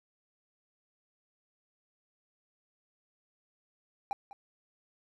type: tone with echo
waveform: triangle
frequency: 800 Hz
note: G5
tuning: 35 cents sharp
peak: -28 dBFS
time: 4.11-4.13 s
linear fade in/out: 0 ms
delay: 200 ms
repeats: 1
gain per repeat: -15 dB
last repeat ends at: 4.33 s
effects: none